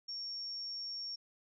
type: tone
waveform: sine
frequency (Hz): 5510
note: F8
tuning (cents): -24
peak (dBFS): -39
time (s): 0.08-1.16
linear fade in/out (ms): 10
effects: none